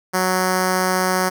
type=tone with notch filter; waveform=5% pulse; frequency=185 Hz; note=F#3; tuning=in tune; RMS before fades=-19 dBFS; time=0.13-1.3 s; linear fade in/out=20 ms; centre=2600 Hz; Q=1.3; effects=none